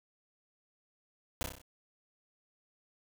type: noise with echo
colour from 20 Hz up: pink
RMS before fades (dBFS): -33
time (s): 1.41-1.43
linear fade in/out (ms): 0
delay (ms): 31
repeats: 6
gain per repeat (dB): -4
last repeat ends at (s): 1.616
effects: none